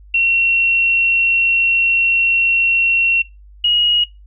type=tone pair in turn; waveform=sine; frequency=2727 / 2889 Hz; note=F7 / F#7; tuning=-42 / -42 cents; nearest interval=minor second; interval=100 cents; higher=second; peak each=-11 dBFS; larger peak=neither; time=0.14-3.22 / 3.64-4.04 s; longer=first; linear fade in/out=5 ms; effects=noise-tail reverb RT60 0.2 s tail -18 dB re dry + added 50 Hz sine -39 dBFS peak until 4.26 s